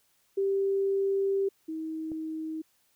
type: tone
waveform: sine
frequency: 392 Hz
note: G4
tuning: in tune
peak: -24 dBFS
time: 0.37-1.49 s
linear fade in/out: 10 ms
type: tone with pitch glide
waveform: sine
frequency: 318.3 to 316.5 Hz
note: D#4 to D#4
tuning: +39 to +30 cents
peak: -32 dBFS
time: 1.68-2.62 s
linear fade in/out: 10 ms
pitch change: -9 cents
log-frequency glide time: 1.83-2.33 s
type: click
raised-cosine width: 2 ms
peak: -31 dBFS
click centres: 2.118 s
effects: white hiss -69 dBFS RMS until 2.95 s